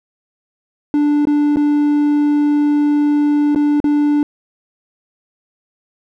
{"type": "tone with dropouts", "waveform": "triangle", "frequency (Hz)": 293.7, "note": "D4", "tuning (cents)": 0, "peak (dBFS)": -9, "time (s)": [0.94, 4.23], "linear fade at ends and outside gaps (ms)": 1, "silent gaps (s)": [[1.253, 1.271], [1.56, 1.569], [3.548, 3.559], [3.802, 3.842]], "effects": []}